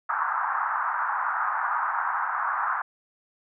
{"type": "band-pass noise", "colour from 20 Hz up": "white", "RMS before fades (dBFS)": -27, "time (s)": [0.09, 2.82], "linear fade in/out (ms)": 5, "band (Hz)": [830, 1500], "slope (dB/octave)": 48, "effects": []}